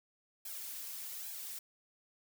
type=noise with flanger; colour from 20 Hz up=blue; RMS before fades=-44 dBFS; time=0.45-1.59 s; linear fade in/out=5 ms; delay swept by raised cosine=1.2 to 4.3 ms; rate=1.2 Hz; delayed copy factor=+0.75; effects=none